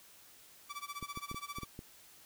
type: tone with tremolo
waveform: sawtooth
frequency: 1157 Hz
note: D6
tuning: 26 cents flat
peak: -35 dBFS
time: 0.69-1.65 s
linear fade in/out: 20 ms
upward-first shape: sine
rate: 15 Hz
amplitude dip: 95%
type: clicks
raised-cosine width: 3 ms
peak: -31 dBFS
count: 7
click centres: 1.027 / 1.174 / 1.314 / 1.345 / 1.585 / 1.633 / 1.791 s
effects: white hiss -59 dBFS RMS until 2.25 s